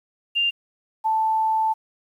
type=tone pair in turn; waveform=sine; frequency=2794 / 880.1 Hz; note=F7 / A5; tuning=0 / 0 cents; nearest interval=octave + minor sixth; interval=2000 cents; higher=first; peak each=-18 dBFS; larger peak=neither; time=0.35-0.51 / 1.04-1.74 s; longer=second; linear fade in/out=20 ms; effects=9-bit